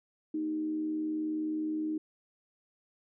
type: tone with frequency modulation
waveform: sine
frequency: 310.3 Hz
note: D#4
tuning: 5 cents flat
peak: -30 dBFS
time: 0.34-1.98 s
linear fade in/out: 5 ms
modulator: 80.8 Hz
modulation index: 0.31
effects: none